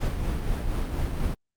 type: noise with tremolo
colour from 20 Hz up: brown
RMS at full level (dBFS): -25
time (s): 0-1.35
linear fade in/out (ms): 20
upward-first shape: triangle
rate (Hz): 4.2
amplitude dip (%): 45
effects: Opus 48 kbps